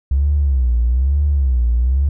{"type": "tone with vibrato", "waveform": "triangle", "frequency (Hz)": 65.41, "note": "C2", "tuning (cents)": 0, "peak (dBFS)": -8, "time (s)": [0.11, 2.09], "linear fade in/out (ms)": 5, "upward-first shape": "sine", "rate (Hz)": 1.1, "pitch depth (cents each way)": 190, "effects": ["tanh soft clip ceiling -10 dBFS"]}